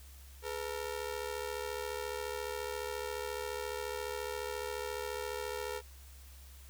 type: ring-modulated tone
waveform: sawtooth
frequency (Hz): 458.3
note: A#4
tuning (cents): -29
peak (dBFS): -30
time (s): 0.42-5.82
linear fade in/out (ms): 50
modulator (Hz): 37.2
effects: added 67 Hz sine -51 dBFS peak until 6.69 s + white hiss -59 dBFS RMS until 6.69 s